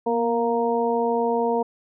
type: harmonic tone with a mistuned harmonic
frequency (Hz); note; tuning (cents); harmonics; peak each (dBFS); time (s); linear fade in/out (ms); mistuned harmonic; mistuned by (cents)
233.1; A#3; 0; 1 / 2 / 3 / 4; -27 / -22 / -27 / -26; 0.06-1.63; 10; 1; +34
effects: none